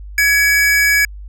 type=tone pair together; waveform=square; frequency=1677 / 2273 Hz; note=G#6 / C#7; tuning=+16 / +43 cents; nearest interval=perfect fourth; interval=527 cents; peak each=-14 dBFS; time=0.18-1.05 s; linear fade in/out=2 ms; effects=added 50 Hz sine -29 dBFS peak until 1.28 s

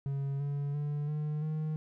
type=tone with pitch steps; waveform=triangle; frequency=138.59 / 142.57 / 146.66 / 150.87 / 155.2 Hz; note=C#3 / C#3 / D3 / D3 / D#3; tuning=0 / +49 / -2 / +47 / -4 cents; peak=-29 dBFS; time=0.06-1.76 s; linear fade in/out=0 ms; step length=340 ms; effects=none

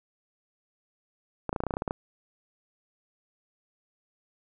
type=clicks; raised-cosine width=1 ms; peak=-15 dBFS; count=12; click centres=1.493 / 1.529 / 1.562 / 1.604 / 1.637 / 1.667 / 1.708 / 1.739 / 1.769 / 1.821 / 1.878 / 1.909 s; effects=none

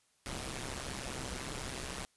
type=noise with amplitude modulation; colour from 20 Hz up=pink; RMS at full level=-37 dBFS; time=0.26-2.05 s; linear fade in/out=0 ms; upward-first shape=sine; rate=132 Hz; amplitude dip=85%; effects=white hiss -72 dBFS RMS until 2.16 s + resampled to 24000 Hz

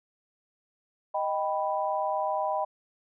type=chord; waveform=sine; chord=Eb augmented; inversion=none; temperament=equal; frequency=622.3 / 784 / 987.8 Hz; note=Eb5 / G5 / B5; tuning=0 / 0 / 0 cents; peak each=-30 / -30 / -31 dBFS; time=1.14-2.65 s; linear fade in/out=10 ms; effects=none

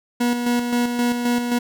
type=tone with tremolo; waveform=40% pulse; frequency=241.5 Hz; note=B3; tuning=39 cents flat; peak=-16 dBFS; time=0.2-1.59 s; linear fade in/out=10 ms; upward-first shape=square; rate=3.8 Hz; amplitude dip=45%; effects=none

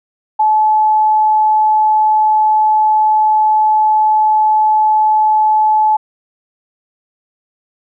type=tone; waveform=sine; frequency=861 Hz; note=A5; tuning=38 cents flat; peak=-8 dBFS; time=0.39-5.97 s; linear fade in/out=10 ms; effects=none

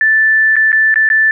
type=tone with dropouts; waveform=sine; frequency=1760 Hz; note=A6; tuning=in tune; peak=-7 dBFS; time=0.01-1.31 s; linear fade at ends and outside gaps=1 ms; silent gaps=0.557-0.565 / 0.719-0.728 / 0.942-0.958 / 1.09-1.101 s; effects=none

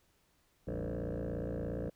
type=tone with frequency modulation; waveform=sine; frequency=185 Hz; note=F#3; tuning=in tune; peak=-32 dBFS; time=0.67-1.9 s; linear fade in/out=10 ms; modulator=57.2 Hz; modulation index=6.8; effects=tanh soft clip ceiling -34 dBFS + pink hiss -72 dBFS RMS until 1.95 s

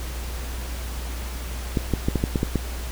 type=clicks; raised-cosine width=3 ms; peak=-8 dBFS; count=8; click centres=1.772 / 1.937 / 2.085 / 2.157 / 2.239 / 2.358 / 2.431 / 2.557 s; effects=added 60 Hz sine -29 dBFS peak until 2.91 s + pink hiss -37 dBFS RMS until 2.91 s

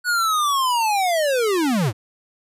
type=linear sweep; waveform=square; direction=down; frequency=1480 to 91.2 Hz; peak=-18 dBFS; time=0.04-1.93 s; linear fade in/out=50 ms; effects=resampled to 32000 Hz

